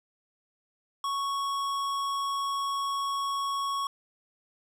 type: tone with tanh clipping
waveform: sine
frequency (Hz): 1108.7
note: C#6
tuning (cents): 0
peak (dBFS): -30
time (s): 1.04-3.87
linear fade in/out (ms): 2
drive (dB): 17
effects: none